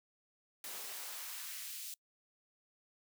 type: noise with high-pass filter sweep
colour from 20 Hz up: white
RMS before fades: -45 dBFS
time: 0.64-1.94 s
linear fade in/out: 2 ms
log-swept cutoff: 250 to 4000 Hz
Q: 0.9
effects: noise-tail reverb RT60 0.1 s tail -25 dB re dry